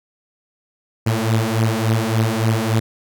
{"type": "beating tone pair", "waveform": "sawtooth", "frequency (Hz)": [110, 113.5], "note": ["A2", "A#2"], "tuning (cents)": [0, -46], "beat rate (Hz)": 3.5, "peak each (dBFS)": -15, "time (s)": [1.06, 2.8], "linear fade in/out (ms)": 10, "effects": []}